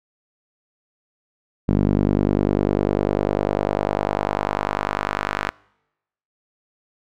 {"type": "tone with band-pass filter sweep", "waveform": "sawtooth", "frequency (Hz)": 50, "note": "G1", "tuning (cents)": 35, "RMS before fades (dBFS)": -21, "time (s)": [1.68, 5.5], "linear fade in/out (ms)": 5, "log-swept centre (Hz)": [220, 1500], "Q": 1.3, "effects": ["noise-tail reverb RT60 0.9 s tail -26 dB re dry"]}